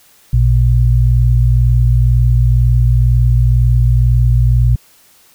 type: tone pair together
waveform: sine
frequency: 57.96 / 120 Hz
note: A#1 / B2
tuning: -9 / -49 cents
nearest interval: octave + minor second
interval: 1260 cents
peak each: -10 dBFS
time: 0.33-4.76 s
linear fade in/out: 5 ms
effects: white hiss -48 dBFS RMS until 5.34 s